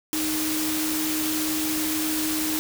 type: tone in noise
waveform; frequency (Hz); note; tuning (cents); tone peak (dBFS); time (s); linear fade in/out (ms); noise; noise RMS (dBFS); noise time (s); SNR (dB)
sine; 311.1; D#4; 0; -26; 0.13-2.59; 0; white; -28; 0.13-2.59; -1
effects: none